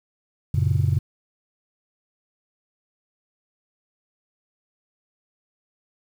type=chord; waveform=sine; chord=F# major; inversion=none; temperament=just; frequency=92.5 / 115.62 / 138.75 Hz; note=F#2 / A#2 / C#3; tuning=0 / -14 / +2 cents; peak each=-20 / -22 / -21 dBFS; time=0.54-0.99 s; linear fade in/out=5 ms; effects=tanh soft clip ceiling -11 dBFS + 8-bit